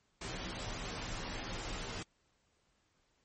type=noise with comb filter; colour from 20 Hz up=pink; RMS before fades=-41 dBFS; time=0.21-2.03 s; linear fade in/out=5 ms; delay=14 ms; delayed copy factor=-1; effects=pink hiss -75 dBFS RMS until 3.24 s + MP3 32 kbps